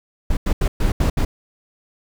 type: noise bursts at uneven times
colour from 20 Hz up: brown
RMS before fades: -17 dBFS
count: 6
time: 0.3-0.37 / 0.46-0.53 / 0.61-0.68 / 0.8-0.92 / 1-1.1 / 1.17-1.25 s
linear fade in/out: 5 ms
effects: none